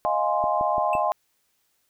sine chord, F minor seventh, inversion third, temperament equal, 622.3 / 698.5 / 830.6 / 1046.5 Hz, Eb5 / F5 / Ab5 / C6, 0 / 0 / 0 / 0 cents, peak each -26 dBFS, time 0.05-1.12 s, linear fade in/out 0 ms
click train, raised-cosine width 2 ms, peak -22 dBFS, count 4, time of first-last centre 0.44-0.952 s, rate 5.86 Hz
triangle tone with exponential decay, 2637 Hz, E7, in tune, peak -25 dBFS, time 0.93-1.04 s, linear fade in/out 2 ms, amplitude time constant 22 ms
effects white hiss -70 dBFS RMS until 1.89 s

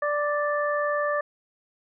harmonic tone, 587.3 Hz, D5, in tune, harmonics 1 / 2 / 3, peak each -25 / -28 / -30 dBFS, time 0.02-1.21 s, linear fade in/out 5 ms, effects none

